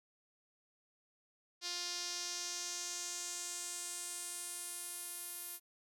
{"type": "tone with band-pass filter sweep", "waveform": "sawtooth", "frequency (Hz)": 351.8, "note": "F4", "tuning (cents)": 13, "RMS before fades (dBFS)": -43, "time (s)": [1.61, 5.6], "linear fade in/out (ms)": 50, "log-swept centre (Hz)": [4900, 12000], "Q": 2.7, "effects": []}